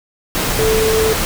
sine tone in noise, 440 Hz, A4, in tune, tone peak -13 dBFS, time 0.59-1.13 s, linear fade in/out 0 ms, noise pink, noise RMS -18 dBFS, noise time 0.35-1.25 s, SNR +2 dB, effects none

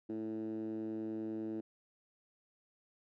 10% pulse tone with band-pass filter, 110 Hz, A2, in tune, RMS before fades -40 dBFS, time 0.09-1.61 s, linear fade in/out 10 ms, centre 290 Hz, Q 7.6, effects none

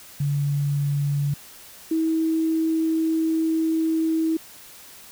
sine tone pair in turn, 142.9 / 321.9 Hz, D3 / E4, -47 / -41 cents, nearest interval octave + major second, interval 1406 cents, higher second, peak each -20 / -19 dBFS, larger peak second, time 0.2-1.34 / 1.91-4.37 s, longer second, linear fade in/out 5 ms, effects white hiss -45 dBFS RMS until 5.11 s

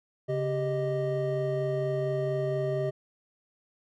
triangle tone cluster, 138.5 / 391.2 / 620 Hz, C#3 / G4 / D#5, -1 / -4 / -6 cents, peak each -29 dBFS, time 0.28-2.91 s, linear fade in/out 20 ms, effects none

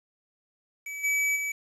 square tone with level steps, 2290 Hz, D7, 44 cents flat, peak -35 / -24 / -29 dBFS, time 0.86-1.52 s, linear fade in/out 5 ms, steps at 1.03 / 1.35 s, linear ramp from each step 20 ms, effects resampled to 32000 Hz + 9-bit

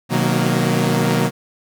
sawtooth chord, B major seventh, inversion none, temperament equal with one note detuned, 126.43 / 155.56 / 185 / 233.1 Hz, B2 / D#3 / F#3 / A#3, +41 / 0 / 0 / 0 cents, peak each -17 dBFS, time 0.09-1.31 s, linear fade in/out 50 ms, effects none

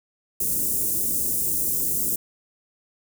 white band-stop noise, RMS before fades -24 dBFS, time 0.4-2.16 s, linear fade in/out 5 ms, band 420 to 7700 Hz, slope 24 dB/octave, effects none

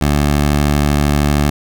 15% pulse tone, 72.9 Hz, D2, 12 cents flat, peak -5 dBFS, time 0.01-1.5 s, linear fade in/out 5 ms, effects none

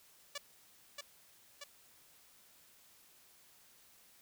5% pulse tone with echo, 576 Hz, D5, 34 cents flat, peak -28 dBFS, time 0.35-0.38 s, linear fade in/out 5 ms, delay 630 ms, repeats 2, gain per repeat -3 dB, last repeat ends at 1.64 s, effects white hiss -64 dBFS RMS until 4.21 s

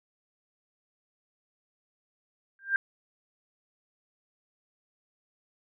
sine tone with exponential growth, 1589 Hz, G6, 23 cents sharp, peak -18 dBFS, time 2.59-2.76 s, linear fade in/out 1 ms, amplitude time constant 35 ms, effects none

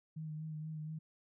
sine tone with vibrato, 155.56 Hz, D#3, in tune, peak -40 dBFS, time 0.16-0.99 s, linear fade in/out 10 ms, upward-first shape sine, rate 4.2 Hz, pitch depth 27 cents each way, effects none

